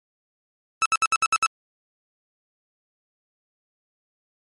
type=tone bursts; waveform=30% pulse; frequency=1311 Hz; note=E6; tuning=10 cents flat; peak=-14 dBFS; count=7; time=0.82-1.462 s; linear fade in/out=0 ms; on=36 ms; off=65 ms; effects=MP3 48 kbps